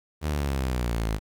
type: exponential sweep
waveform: sawtooth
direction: down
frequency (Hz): 77.78 to 51.91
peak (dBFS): -21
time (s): 0.21-1.2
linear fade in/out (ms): 50
effects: 9-bit